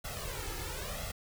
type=noise with flanger; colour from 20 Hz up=pink; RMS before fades=-39 dBFS; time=0.04-1.12 s; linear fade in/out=10 ms; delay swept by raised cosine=1.5 to 2.34 ms; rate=0.99 Hz; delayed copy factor=+0.9; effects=none